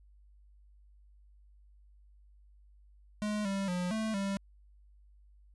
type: tone with pitch steps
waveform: square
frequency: 210.4 / 196.1 / 179 / 219.6 / 196.9 Hz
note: G#3 / G3 / F3 / A3 / G3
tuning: +23 / +1 / +43 / -3 / +8 cents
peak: -32 dBFS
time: 3.22-4.37 s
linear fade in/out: 0 ms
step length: 230 ms
effects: added 50 Hz sine -57 dBFS peak until 5.54 s + resampled to 24000 Hz